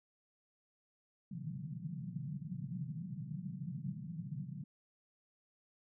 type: band-pass noise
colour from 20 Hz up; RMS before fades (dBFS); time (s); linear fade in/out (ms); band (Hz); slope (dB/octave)
white; -43; 1.31-4.64; 5; 130 to 180; 48
effects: none